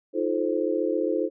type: chord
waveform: sine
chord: F dominant seventh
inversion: third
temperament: just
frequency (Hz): 314.3 / 349.2 / 436.5 / 523.8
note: Eb4 / F4 / A4 / C5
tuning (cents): +18 / 0 / -14 / +2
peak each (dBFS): -28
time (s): 0.13-1.3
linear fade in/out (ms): 50
effects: none